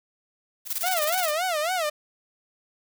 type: noise with tremolo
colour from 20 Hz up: blue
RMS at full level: -27 dBFS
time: 0.65-1.33 s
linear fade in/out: 50 ms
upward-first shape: square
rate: 19 Hz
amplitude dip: 75%
type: tone with vibrato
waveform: sawtooth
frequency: 670 Hz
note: E5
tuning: 28 cents sharp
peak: -20 dBFS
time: 0.83-1.9 s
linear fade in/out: 10 ms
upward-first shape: sine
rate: 3.6 Hz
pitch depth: 200 cents each way
effects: none